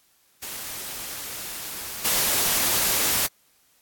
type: noise with level steps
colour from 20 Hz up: white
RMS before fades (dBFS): -34 / -22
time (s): 0.42-3.27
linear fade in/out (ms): 10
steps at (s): 2.04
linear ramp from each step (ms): 20
effects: white hiss -62 dBFS RMS until 3.81 s + AAC 64 kbps